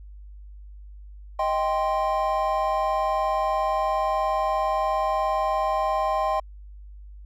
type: chord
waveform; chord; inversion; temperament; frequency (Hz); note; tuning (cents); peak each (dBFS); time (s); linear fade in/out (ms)
triangle; C minor; first; just; 627.9 / 784.9 / 1046.5; Eb5 / G5 / C6; +16 / +2 / 0; -24; 1.39-6.4; 5
effects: added 50 Hz sine -40 dBFS peak until 7.25 s